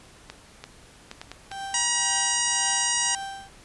clicks, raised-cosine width 0.2 ms, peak -19 dBFS, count 6, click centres 0.3 / 0.64 / 1.114 / 1.215 / 1.316 / 1.516 s
35% pulse tone with tremolo, 784 Hz, G5, in tune, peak -29 dBFS, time 1.51-3.49 s, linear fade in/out 5 ms, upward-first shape triangle, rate 1.9 Hz, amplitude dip 90%
harmonic tone, 956 Hz, A#5, 43 cents sharp, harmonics 1 / 2 / 3 / 4 / 5 / 6 / 7 / 8 / 9, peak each -33 / -31 / -31 / -36 / -33 / -28 / -30 / -34 / -29 dBFS, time 1.74-3.15 s, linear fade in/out 2 ms
effects pink hiss -51 dBFS RMS until 3.64 s + resampled to 24000 Hz

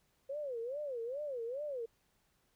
sine tone with vibrato, 523.3 Hz, C5, in tune, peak -37 dBFS, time 0.29-1.86 s, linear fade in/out 10 ms, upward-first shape sine, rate 2.4 Hz, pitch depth 240 cents each way, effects pink hiss -75 dBFS RMS until 2.55 s

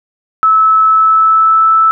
sine tone with pitch glide, 1302 to 1315.6 Hz, E6 to E6, -22 to -4 cents, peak -5 dBFS, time 0.43-1.91 s, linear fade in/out 0 ms, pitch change +18 cents, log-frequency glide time 0.84-1.7 s, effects none

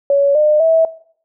sine tone with pitch steps, 562 / 605 / 650 Hz, C#5 / D#5 / E5, +24 / -49 / -24 cents, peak -9 dBFS, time 0.1-0.85 s, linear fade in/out 2 ms, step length 250 ms, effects noise-tail reverb RT60 0.6 s tail -19 dB re dry

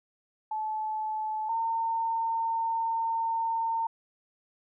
sine tone pair in turn, 866 / 909.3 Hz, A5 / A#5, -28 / -43 cents, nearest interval minor second, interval 85 cents, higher second, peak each -29 / -26 dBFS, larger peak second, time 0.51-1.49 / 1.49-3.87 s, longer second, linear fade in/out 5 ms, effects none

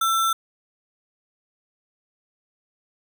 sine tone with sample-and-hold, 1340 Hz, E6, 28 cents sharp, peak -18 dBFS, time 0.01-0.33 s, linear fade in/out 5 ms, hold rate 4900 Hz, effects none

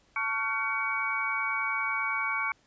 sine tone cluster, 885 / 1120 / 1392 / 1520 / 2255 Hz, A5 / C#6 / F6 / F#6 / C#7, +10 / +18 / -6 / +46 / +29 cents, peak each -37 / -33 / -36 / -37 / -30 dBFS, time 0.16-2.52 s, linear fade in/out 2 ms, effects pink hiss -65 dBFS RMS until 2.66 s + resampled to 16000 Hz

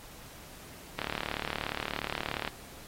click train, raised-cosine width 0.3 ms, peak -16 dBFS, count 56, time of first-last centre 0.99-2.476 s, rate 37 Hz, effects pink hiss -50 dBFS RMS until 2.87 s + AAC 48 kbps

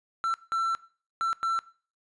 triangle tone bursts at uneven times, 1343 Hz, E6, 32 cents sharp, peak -23 dBFS, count 4, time 0.24-0.34 / 0.52-0.75 / 1.21-1.33 / 1.43-1.59 s, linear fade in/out 0 ms, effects noise-tail reverb RT60 0.4 s tail -19 dB re dry + resampled to 22050 Hz

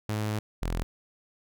sawtooth tone pair in turn, 106.7 / 42.5 Hz, G#2 / F1, +47 / -46 cents, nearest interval octave + major third, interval 1593 cents, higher first, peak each -24 dBFS, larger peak neither, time 0.09-0.39 / 0.62-0.83 s, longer first, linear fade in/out 0 ms, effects none

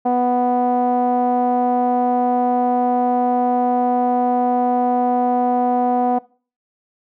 sawtooth tone with low-pass filter, 246.9 Hz, B3, in tune, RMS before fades -17 dBFS, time 0.05-6.19 s, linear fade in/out 10 ms, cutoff 770 Hz, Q 5.3, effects noise-tail reverb RT60 0.4 s tail -22 dB re dry

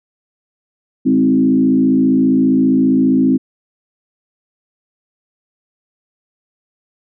sine tone with frequency modulation, 261.6 Hz, C4, in tune, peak -9 dBFS, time 1.05-3.38 s, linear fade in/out 20 ms, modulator 55 Hz, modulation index 1, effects none

